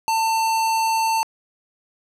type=tone with notch filter; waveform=square; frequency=895 Hz; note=A5; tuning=29 cents sharp; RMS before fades=-20 dBFS; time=0.08-1.23 s; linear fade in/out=0 ms; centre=1800 Hz; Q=1.3; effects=low-pass 12000 Hz 12 dB/octave + 9-bit